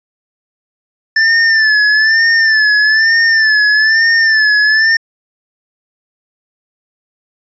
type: tone with vibrato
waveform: square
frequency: 1760 Hz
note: A6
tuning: in tune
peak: -8 dBFS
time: 1.16-4.97 s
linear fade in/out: 5 ms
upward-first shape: sine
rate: 1.1 Hz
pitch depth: 66 cents each way
effects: resampled to 16000 Hz